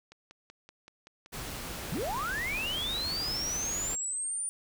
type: click train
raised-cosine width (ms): 0.2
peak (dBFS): -33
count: 8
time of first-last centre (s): 0.12-1.451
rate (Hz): 5.26
type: noise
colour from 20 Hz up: pink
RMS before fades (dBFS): -39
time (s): 1.32-3.96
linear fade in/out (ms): 20
type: linear sweep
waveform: sine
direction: up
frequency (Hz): 123.47 to 9397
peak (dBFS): -31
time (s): 1.92-4.49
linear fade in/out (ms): 0
effects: none